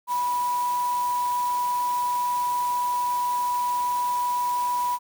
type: tone in noise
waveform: sine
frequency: 980 Hz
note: B5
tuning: 14 cents flat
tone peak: -22 dBFS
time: 0.07-4.99 s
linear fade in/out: 50 ms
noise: white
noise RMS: -39 dBFS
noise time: 0.07-4.99 s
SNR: +14 dB
effects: none